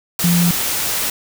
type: tone in noise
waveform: sine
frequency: 173 Hz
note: F3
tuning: 16 cents flat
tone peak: -12 dBFS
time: 0.24-0.51 s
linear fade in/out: 2 ms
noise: white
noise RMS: -20 dBFS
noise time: 0.19-1.1 s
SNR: +5 dB
effects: none